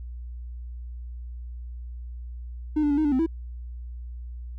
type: tone with pitch steps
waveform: triangle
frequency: 304.7 / 293.3 / 285.5 / 310.7 / 291.5 / 258.3 / 327.2 Hz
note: D#4 / D4 / D4 / D#4 / D4 / C4 / E4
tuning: -36 / -2 / -49 / -2 / -13 / -22 / -13 cents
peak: -17 dBFS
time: 2.76-3.264 s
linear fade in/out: 10 ms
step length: 72 ms
effects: tanh soft clip ceiling -14 dBFS + added 60 Hz sine -34 dBFS peak until 4.58 s